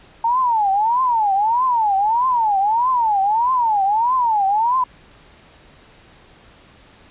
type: tone with vibrato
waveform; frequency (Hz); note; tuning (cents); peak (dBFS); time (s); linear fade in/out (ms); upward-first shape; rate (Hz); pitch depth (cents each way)
sine; 896; A5; +31; -14; 0.24-4.84; 5; triangle; 1.6; 280
effects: pink hiss -48 dBFS RMS until 7.1 s + resampled to 8000 Hz